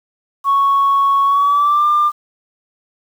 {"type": "tone with pitch glide", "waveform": "sine", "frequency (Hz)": [1108.7, 1195.2], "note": ["C#6", "D6"], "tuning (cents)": [0, 30], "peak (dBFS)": -9, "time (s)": [0.44, 2.12], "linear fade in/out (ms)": 50, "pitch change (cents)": 130, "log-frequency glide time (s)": [1.25, 1.87], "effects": ["tanh soft clip ceiling -7 dBFS", "7-bit"]}